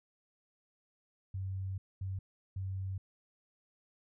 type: tone bursts at uneven times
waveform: sine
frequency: 95.4 Hz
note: G2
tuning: 47 cents flat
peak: -35 dBFS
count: 3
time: 1.34-1.78 / 2.01-2.19 / 2.56-2.98 s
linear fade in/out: 5 ms
effects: none